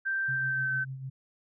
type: tone with pitch glide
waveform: sine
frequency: 1568 to 1535.7 Hz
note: G6 to G6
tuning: 0 to -36 cents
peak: -27 dBFS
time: 0.05-0.85 s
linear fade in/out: 20 ms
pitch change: -36 cents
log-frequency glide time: 0.36-0.73 s
type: tone with tremolo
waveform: sine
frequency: 132.8 Hz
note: C3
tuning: 26 cents sharp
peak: -34 dBFS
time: 0.28-1.1 s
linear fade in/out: 10 ms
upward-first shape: sine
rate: 6.7 Hz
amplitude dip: 50%
effects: none